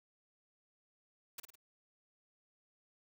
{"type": "noise with echo", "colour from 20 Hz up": "white", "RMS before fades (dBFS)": -44, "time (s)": [1.38, 1.4], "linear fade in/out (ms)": 5, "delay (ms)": 52, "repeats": 3, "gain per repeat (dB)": -6, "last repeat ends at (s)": 1.556, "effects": []}